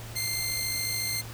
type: tone pair together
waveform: 15% pulse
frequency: 2093 / 4240 Hz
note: C7 / C8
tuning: 0 / +22 cents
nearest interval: octave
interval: 1222 cents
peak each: -25 dBFS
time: 0.15-1.22 s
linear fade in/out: 20 ms
effects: added 113 Hz sine -40 dBFS peak until 1.33 s + pink hiss -44 dBFS RMS until 1.33 s